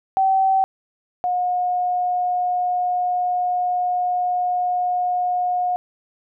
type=tone pair in turn; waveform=sine; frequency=768 / 720.9 Hz; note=G5 / F#5; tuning=-36 / -45 cents; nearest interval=minor second; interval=109 cents; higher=first; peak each=-14 / -18 dBFS; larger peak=first; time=0.17-0.64 / 1.24-5.76 s; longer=second; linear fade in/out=0 ms; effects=none